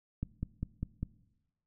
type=click train; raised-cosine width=5 ms; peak=-21 dBFS; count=5; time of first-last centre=0.23-1.03 s; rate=5 Hz; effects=noise-tail reverb RT60 1.0 s tail -20 dB re dry